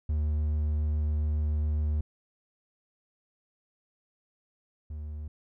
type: tone pair in turn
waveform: triangle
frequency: 75.6 / 75.6 Hz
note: D#2 / D#2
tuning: -49 / -49 cents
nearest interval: unison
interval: 0 cents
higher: neither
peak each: -23 / -33 dBFS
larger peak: first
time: 0.09-2.01 / 4.9-5.28 s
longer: first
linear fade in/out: 5 ms
effects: none